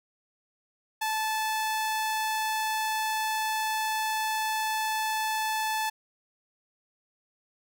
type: tone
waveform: sawtooth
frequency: 872 Hz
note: A5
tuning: 16 cents flat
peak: -23 dBFS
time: 1.01-5.9 s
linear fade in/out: 10 ms
effects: none